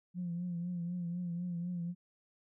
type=tone with vibrato; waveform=sine; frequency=174.61 Hz; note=F3; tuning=in tune; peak=-34 dBFS; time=0.14-1.95 s; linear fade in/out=50 ms; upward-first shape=triangle; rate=4 Hz; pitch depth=60 cents each way; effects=tanh soft clip ceiling -30 dBFS